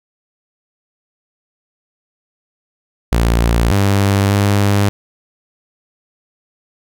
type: tone with pitch steps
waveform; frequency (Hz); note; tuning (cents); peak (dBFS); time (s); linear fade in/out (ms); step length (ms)
sawtooth; 57.6 / 99.3 / 100.9; A#1 / G2 / G#2; -20 / +23 / -49; -7; 3.12-4.89; 0; 590
effects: none